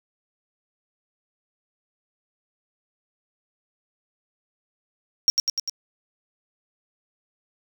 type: tone with echo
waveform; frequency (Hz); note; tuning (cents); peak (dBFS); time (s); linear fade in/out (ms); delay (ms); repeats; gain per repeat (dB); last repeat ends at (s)
triangle; 5588; F8; 0; -12; 5.28-5.3; 0; 99; 4; -3; 5.696
effects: none